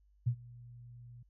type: tone with ADSR envelope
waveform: sine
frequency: 120.4 Hz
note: B2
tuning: 44 cents flat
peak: -25 dBFS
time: 0.26-1.23 s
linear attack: 14 ms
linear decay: 76 ms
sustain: -24 dB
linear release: 7 ms
effects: added 50 Hz sine -64 dBFS peak until 1.29 s